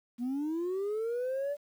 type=linear sweep; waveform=sine; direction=up; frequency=233.1 to 587.3 Hz; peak=-28 dBFS; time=0.18-1.57 s; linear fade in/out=50 ms; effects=tanh soft clip ceiling -29 dBFS + 10-bit